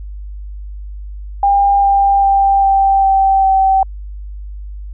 sine tone with pitch steps, 800 / 794 / 788.1 / 782.2 / 776.3 / 770.5 Hz, G5 / G5 / G5 / G5 / G5 / G5, +35 / +22 / +9 / -4 / -17 / -30 cents, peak -8 dBFS, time 1.43-3.83 s, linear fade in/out 2 ms, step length 400 ms, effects added 50 Hz sine -25 dBFS peak until 4.93 s

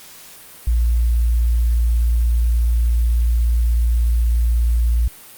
sine tone, 58.27 Hz, A#1, in tune, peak -13 dBFS, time 0.67-5.08 s, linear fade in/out 5 ms, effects white hiss -41 dBFS RMS until 5.37 s + Opus 48 kbps

